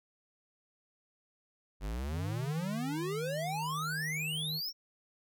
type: exponential sweep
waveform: square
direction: up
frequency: 46.25 to 5660 Hz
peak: -35 dBFS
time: 1.8-4.73 s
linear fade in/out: 50 ms
type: tone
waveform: triangle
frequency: 155.56 Hz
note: D#3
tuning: in tune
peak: -36 dBFS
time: 2.09-4.61 s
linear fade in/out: 50 ms
effects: none